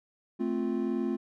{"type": "chord", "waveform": "triangle", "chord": "F major", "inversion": "first", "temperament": "equal", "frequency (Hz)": [220, 261.6, 349.2], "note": ["A3", "C4", "F4"], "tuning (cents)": [0, 0, 0], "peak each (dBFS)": -30, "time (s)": [0.39, 1.17], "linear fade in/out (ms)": 20, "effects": []}